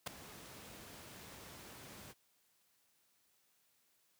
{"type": "noise with ADSR envelope", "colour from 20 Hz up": "pink", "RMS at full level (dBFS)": -35, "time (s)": [0.06, 2.14], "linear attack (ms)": 14, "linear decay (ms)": 3, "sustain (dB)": -18, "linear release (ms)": 33, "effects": ["white hiss -75 dBFS RMS until 4.19 s", "high-pass 80 Hz 12 dB/octave"]}